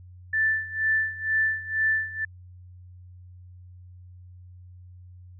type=tone with tremolo; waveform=sine; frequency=1763 Hz; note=A6; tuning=3 cents sharp; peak=-19 dBFS; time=0.33-2.25 s; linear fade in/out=5 ms; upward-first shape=sine; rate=2.1 Hz; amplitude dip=85%; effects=added 90 Hz sine -44 dBFS peak until 5.39 s